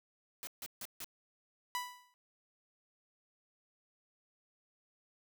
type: noise bursts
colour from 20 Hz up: white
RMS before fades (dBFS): -44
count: 4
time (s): 0.43-1.044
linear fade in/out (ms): 0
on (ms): 41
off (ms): 150
type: tone with exponential decay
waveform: sawtooth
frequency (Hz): 987.8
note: B5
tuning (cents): 0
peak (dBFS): -29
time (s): 1.75-2.14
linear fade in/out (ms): 0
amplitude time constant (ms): 83
effects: none